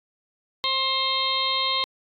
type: harmonic tone with a mistuned harmonic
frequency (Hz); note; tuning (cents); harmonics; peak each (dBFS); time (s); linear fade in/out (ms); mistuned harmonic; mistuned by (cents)
530; C5; +22; 1 / 2 / 4 / 5 / 6 / 7 / 8; -36 / -27 / -31 / -38 / -29 / -27 / -28; 0.64-1.84; 0; 8; -31
effects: AAC 64 kbps